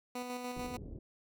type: tone with tremolo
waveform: 15% pulse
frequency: 247.6 Hz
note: B3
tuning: 5 cents sharp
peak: -31 dBFS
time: 0.15-0.77 s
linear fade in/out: 5 ms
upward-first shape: square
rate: 6.8 Hz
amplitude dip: 35%
type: low-pass noise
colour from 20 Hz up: pink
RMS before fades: -46 dBFS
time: 0.56-0.99 s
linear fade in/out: 5 ms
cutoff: 420 Hz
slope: 24 dB/octave
effects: none